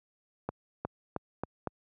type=accelerating click train; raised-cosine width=1 ms; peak=-18 dBFS; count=5; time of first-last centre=0.49-1.673 s; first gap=360 ms; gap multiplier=0.87; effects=high-pass 80 Hz 12 dB/octave